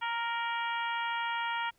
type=harmonic tone with a mistuned harmonic; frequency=466.2 Hz; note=A#4; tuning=in tune; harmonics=2 / 3 / 4 / 5 / 6 / 7; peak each=-33 / -37 / -39 / -41 / -43 / -44 dBFS; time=0.01-1.71 s; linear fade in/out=20 ms; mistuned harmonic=6; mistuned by=+26 cents; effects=pink hiss -70 dBFS RMS until 1.78 s